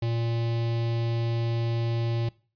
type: tone with notch filter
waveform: square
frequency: 116.2 Hz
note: A#2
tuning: 5 cents flat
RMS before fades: -27 dBFS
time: 0.02-2.29 s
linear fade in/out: 5 ms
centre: 1400 Hz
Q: 1.1
effects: noise-tail reverb RT60 0.4 s tail -22 dB re dry + resampled to 11025 Hz